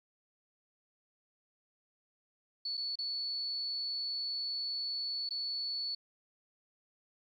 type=tone with dropouts; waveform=sine; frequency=4435 Hz; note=C#8; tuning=in tune; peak=-34 dBFS; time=2.65-5.95 s; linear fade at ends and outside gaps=5 ms; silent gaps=2.771-2.775 / 2.956-2.987 / 5.291-5.307 s; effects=12-bit